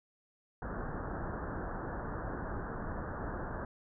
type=low-pass noise; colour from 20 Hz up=pink; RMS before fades=-39 dBFS; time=0.62-3.65 s; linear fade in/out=2 ms; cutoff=1700 Hz; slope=96 dB/octave; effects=none